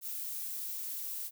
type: noise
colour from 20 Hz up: violet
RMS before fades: -39 dBFS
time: 0.01-1.31 s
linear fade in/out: 50 ms
effects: none